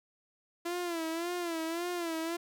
sawtooth tone with vibrato, 338.3 Hz, E4, 45 cents sharp, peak -29 dBFS, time 0.65-2.37 s, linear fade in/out 10 ms, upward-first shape sine, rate 1.8 Hz, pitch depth 86 cents each way, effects none

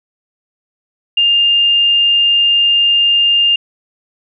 sine tone, 2808 Hz, F7, 9 cents sharp, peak -8 dBFS, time 1.17-3.56 s, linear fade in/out 5 ms, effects none

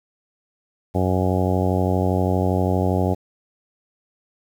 harmonic tone, 92.5 Hz, F#2, in tune, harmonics 1 / 2 / 3 / 4 / 5 / 6 / 7 / 8 / 9, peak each -21 / -24 / -26 / -27 / -28 / -29 / -29 / -30 / -31 dBFS, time 0.94-3.15 s, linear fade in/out 20 ms, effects 8-bit

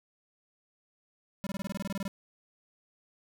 square tone bursts, 196 Hz, G3, in tune, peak -33 dBFS, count 13, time 1.44-2.079 s, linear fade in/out 0 ms, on 27 ms, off 24 ms, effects none

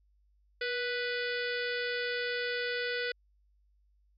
harmonic tone with a mistuned harmonic, 493.9 Hz, B4, in tune, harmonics 1 / 3 / 4 / 5 / 6 / 7 / 8 / 9 / 10, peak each -35 / -36 / -39 / -43 / -46 / -43 / -50 / -44 / -49 dBFS, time 0.61-3.12 s, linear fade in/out 5 ms, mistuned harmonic 1, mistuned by -35 cents, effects added 50 Hz sine -65 dBFS peak until 4.17 s

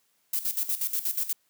violet noise with tremolo, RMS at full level -27 dBFS, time 0.33-1.33 s, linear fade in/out 5 ms, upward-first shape square, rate 8.3 Hz, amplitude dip 75%, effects white hiss -70 dBFS RMS until 1.49 s + high-pass 100 Hz 12 dB/octave

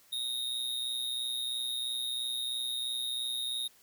square tone with amplitude modulation, 3729 Hz, A#7, in tune, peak -30 dBFS, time 0.12-3.68 s, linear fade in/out 10 ms, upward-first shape sine, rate 123 Hz, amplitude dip 65%, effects white hiss -62 dBFS RMS until 3.82 s

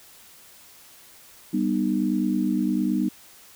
sine chord, G augmented, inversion none, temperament just, 196 / 245 / 306.2 Hz, G3 / B3 / D#4, 0 / -14 / -28 cents, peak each -25 dBFS, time 1.53-3.09 s, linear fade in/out 10 ms, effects white hiss -50 dBFS RMS until 3.55 s

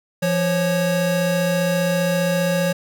square tone pair together, 171.65 / 550 Hz, F3 / C#5, -30 / -14 cents, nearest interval octave + minor sixth, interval 2016 cents, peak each -21 dBFS, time 0.22-2.73 s, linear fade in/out 10 ms, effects none

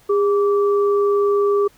sine tone pair together, 405.9 / 1160 Hz, G#4 / D6, -40 / -22 cents, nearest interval octave + tritone, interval 1818 cents, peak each -14 / -24 dBFS, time 0.09-1.68 s, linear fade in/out 10 ms, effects pink hiss -53 dBFS RMS until 1.77 s

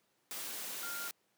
sine tone in noise, 1402 Hz, F6, 6 cents sharp, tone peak -42 dBFS, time 0.83-1.08 s, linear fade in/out 0 ms, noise white, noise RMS -42 dBFS, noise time 0.31-1.11 s, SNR -3 dB, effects pink hiss -75 dBFS RMS until 1.37 s + high-pass 200 Hz 12 dB/octave

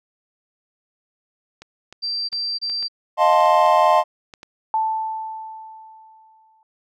clicks, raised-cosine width 0.2 ms, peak -22 dBFS, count 11, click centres 1.62 / 1.926 / 2.329 / 2.698 / 2.827 / 3.33 / 3.406 / 3.458 / 3.663 / 4.338 / 4.431 s
sine tone bursts, 4699 Hz, D8, in tune, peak -22 dBFS, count 3, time 2.02-2.884 s, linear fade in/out 20 ms, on 270 ms, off 27 ms
triangle chord, F dominant seventh, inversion third, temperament equal with one note detuned, 622.3 / 705.3 / 880 / 1046.5 Hz, Eb5 / F5 / A5 / C6, 0 / +17 / 0 / 0 cents, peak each -16 dBFS, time 3.17-4.04 s, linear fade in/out 50 ms
sine tone with exponential decay, 880 Hz, A5, in tune, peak -16 dBFS, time 4.74-6.63 s, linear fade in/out 1 ms, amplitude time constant 410 ms
effects none

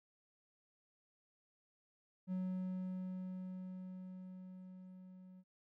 triangle tone with level ramp, 185 Hz, F#3, in tune, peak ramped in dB -34 to -53 dBFS, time 2.27-5.44 s, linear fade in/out 50 ms, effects none

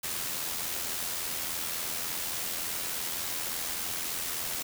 white noise with amplitude modulation, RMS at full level -32 dBFS, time 0.03-4.63 s, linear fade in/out 10 ms, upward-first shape sine, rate 83.5 Hz, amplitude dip 40%, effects none

